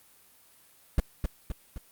brown noise with echo, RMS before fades -20 dBFS, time 0.98-1 s, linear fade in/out 2 ms, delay 260 ms, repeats 3, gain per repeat -5 dB, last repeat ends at 1.78 s, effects white hiss -59 dBFS RMS until 1.91 s + Opus 32 kbps

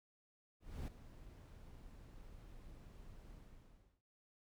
brown noise with ADSR envelope, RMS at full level -43 dBFS, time 0.6-4.02 s, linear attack 280 ms, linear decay 3 ms, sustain -13 dB, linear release 690 ms, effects none

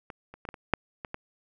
clicks, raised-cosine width 0.5 ms, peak -25 / -29 / -25 / -19 / -28 / -6 / -21 / -19 dBFS, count 8, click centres 0.102 / 0.34 / 0.452 / 0.489 / 0.542 / 0.737 / 1.048 / 1.144 s, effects none

